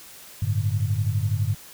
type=chord; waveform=sine; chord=G suspended second; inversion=none; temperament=equal; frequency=98 / 110 / 146.83 Hz; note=G2 / A2 / D3; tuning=0 / 0 / 0 cents; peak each=-24 / -24 / -30 dBFS; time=0.42-1.55 s; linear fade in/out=5 ms; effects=white hiss -45 dBFS RMS until 1.73 s